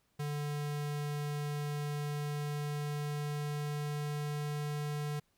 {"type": "tone with pitch glide", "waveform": "square", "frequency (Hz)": [146.83, 147.77], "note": ["D3", "D3"], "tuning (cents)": [0, 11], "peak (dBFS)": -35, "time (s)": [0.19, 5.2], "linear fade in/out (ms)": 10, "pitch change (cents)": 11, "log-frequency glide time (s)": [1.9, 4.75], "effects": ["pink hiss -75 dBFS RMS until 5.37 s"]}